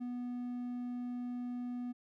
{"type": "tone", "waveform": "triangle", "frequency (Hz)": 245.3, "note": "B3", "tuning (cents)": -12, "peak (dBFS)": -35, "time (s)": [0, 1.93], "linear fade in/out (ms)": 20, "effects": []}